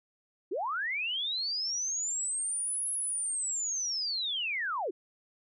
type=linear two-way sweep; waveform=sine; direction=up then down; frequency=311.1 to 10770 to 311.1 Hz; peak=-30 dBFS; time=0.51-4.91 s; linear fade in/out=10 ms; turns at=2.91 s; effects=none